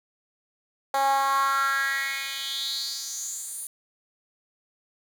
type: tone with high-pass filter sweep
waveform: 10% pulse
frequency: 273.1 Hz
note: C#4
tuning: 26 cents flat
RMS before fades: -27 dBFS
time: 0.94-3.67 s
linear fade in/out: 2 ms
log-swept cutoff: 700 to 10000 Hz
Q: 4.9
effects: 8-bit